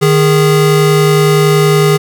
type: tone pair together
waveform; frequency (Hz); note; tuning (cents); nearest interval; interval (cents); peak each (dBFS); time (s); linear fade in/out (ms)
square; 153.58 / 410; D#3 / G#4; -22 / -22; octave + perfect fourth; 1700; -10; 0.01-1.98; 20
effects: none